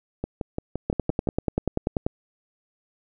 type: two click trains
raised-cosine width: 2 ms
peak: -9 / -14 dBFS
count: 13 / 7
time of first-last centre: 0.9-2.065 / 0.24-1.273 s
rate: 10.3 / 5.81 Hz
effects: none